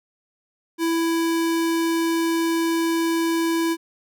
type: tone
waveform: square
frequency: 331.1 Hz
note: E4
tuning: 8 cents sharp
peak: -20 dBFS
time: 0.78-3.77 s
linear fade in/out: 50 ms
effects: none